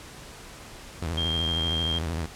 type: tone with vibrato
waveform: sawtooth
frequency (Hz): 82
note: E2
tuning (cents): -9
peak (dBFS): -24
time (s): 1.02-2.26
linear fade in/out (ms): 5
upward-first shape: square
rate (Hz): 13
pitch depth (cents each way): 93
type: tone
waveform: sine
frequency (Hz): 3202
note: G7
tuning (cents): +36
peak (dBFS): -26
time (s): 1.17-1.99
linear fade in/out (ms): 10
effects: pink hiss -44 dBFS RMS until 2.35 s + low-pass 10000 Hz 12 dB/octave